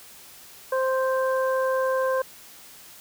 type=harmonic tone; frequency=523.3 Hz; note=C5; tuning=in tune; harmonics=1 / 2 / 3; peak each=-22 / -28 / -32 dBFS; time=0.72-2.22 s; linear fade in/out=5 ms; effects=white hiss -47 dBFS RMS until 3 s